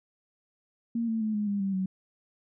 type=tone with pitch steps; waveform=sine; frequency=231.9 / 224 / 216.4 / 209 / 201.9 / 195 / 188.36 Hz; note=A#3 / A3 / A3 / G#3 / G#3 / G3 / F#3; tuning=-9 / +31 / -29 / +11 / -49 / -9 / +31 cents; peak=-26 dBFS; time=0.95-1.86 s; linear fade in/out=5 ms; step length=130 ms; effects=none